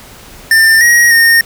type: tone with pitch steps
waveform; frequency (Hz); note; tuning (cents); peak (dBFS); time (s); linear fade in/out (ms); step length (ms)
square; 1793 / 1892 / 1840; A6 / A#6 / A#6; +32 / +25 / -23; -5; 0.51-1.41; 2; 300
effects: pink hiss -35 dBFS RMS until 1.45 s